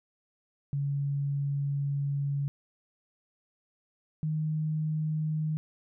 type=tone pair in turn; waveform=sine; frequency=141.2 / 155.1 Hz; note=C#3 / D#3; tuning=+32 / -5 cents; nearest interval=major second; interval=163 cents; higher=second; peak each=-27 dBFS; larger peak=neither; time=0.73-2.48 / 4.23-5.57 s; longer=first; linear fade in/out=0 ms; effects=none